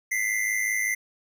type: tone pair together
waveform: square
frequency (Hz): 1987.8 / 2093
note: B6 / C7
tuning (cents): +11 / 0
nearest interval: minor second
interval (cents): 89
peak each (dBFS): -28 / -27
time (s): 0.11-0.95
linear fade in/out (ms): 10
effects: none